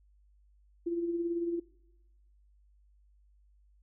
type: tone with tremolo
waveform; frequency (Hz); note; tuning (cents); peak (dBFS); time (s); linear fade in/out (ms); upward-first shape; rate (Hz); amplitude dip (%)
sine; 341.1; F4; -41; -28; 0.86-1.6; 10; sine; 18; 50
effects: noise-tail reverb RT60 1.0 s tail -21 dB re dry + added 50 Hz sine -61 dBFS peak until 3.82 s